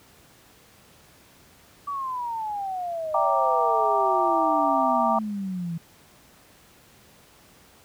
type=exponential sweep; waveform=sine; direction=down; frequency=1157 to 163.4 Hz; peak=-27 dBFS; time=1.87-5.78 s; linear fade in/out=10 ms
type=chord; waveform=sine; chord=E half-diminished seventh; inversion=none; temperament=equal; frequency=659.3 / 784 / 932.3 / 1174.7 Hz; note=E5 / G5 / Bb5 / D6; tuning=0 / 0 / 0 / 0 cents; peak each=-25 dBFS; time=3.14-5.19 s; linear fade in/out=5 ms
effects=pink hiss -54 dBFS RMS until 7.84 s + high-pass 60 Hz 12 dB/octave